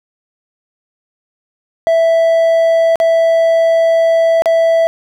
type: tone with dropouts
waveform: triangle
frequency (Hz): 659.3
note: E5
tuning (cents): 0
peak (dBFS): -6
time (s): 1.87-4.87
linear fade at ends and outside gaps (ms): 0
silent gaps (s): 2.957-3.001 / 4.421-4.458
effects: none